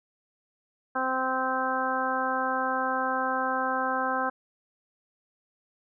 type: harmonic tone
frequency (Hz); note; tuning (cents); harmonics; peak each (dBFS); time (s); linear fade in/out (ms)
260; C4; -11; 1 / 2 / 3 / 4 / 5 / 6; -35 / -33 / -31 / -31 / -32 / -32; 0.95-4.3; 10
effects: none